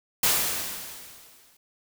white noise with exponential decay, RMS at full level -20 dBFS, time 0.23-1.57 s, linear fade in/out 5 ms, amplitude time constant 290 ms, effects none

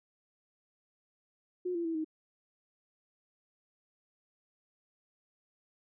sine tone with pitch steps, 360.7 / 340.2 / 327.8 / 314.3 Hz, F#4 / F4 / E4 / D#4, -44 / -45 / -10 / +18 cents, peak -31 dBFS, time 1.65-2.046 s, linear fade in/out 10 ms, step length 99 ms, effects none

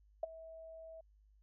sine tone with ADSR envelope, 649 Hz, E5, 27 cents flat, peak -30 dBFS, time 0.23-1.01 s, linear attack 4 ms, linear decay 17 ms, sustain -19 dB, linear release 6 ms, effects added 51 Hz sine -64 dBFS peak until 1.42 s

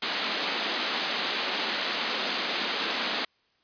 white band-pass noise, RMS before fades -30 dBFS, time 0.02-3.25 s, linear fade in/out 5 ms, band 190 to 4600 Hz, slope 48 dB/octave, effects white hiss -68 dBFS RMS until 3.63 s + resampled to 11025 Hz

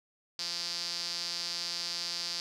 sawtooth tone with band-pass filter, 172.5 Hz, F3, 21 cents flat, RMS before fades -36 dBFS, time 0.39-2.4 s, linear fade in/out 0 ms, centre 4800 Hz, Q 6, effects none

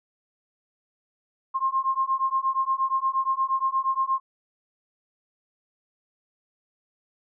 sine beating tone pair, 1060 / 1068.5 Hz, C6 / C6, +22 / +36 cents, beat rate 8.5 Hz, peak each -25 dBFS, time 1.54-4.2 s, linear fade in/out 20 ms, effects none

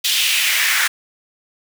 pink noise with high-pass filter sweep, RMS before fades -17 dBFS, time 0.04-0.88 s, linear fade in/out 10 ms, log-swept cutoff 3400 to 1600 Hz, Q 2.7, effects none

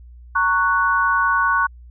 sine chord, F# major, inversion first, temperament just, 925 / 1110 / 1480 Hz, A#5 / C#6 / F#6, -14 / +2 / 0 cents, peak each -24 / -18 / -18 dBFS, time 0.35-1.67 s, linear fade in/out 10 ms, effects added 60 Hz sine -39 dBFS peak until 1.9 s

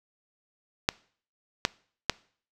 clicks, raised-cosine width 0.2 ms, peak -4 dBFS, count 3, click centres 0.889 / 1.651 / 2.097 s, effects noise-tail reverb RT60 0.5 s tail -23 dB re dry

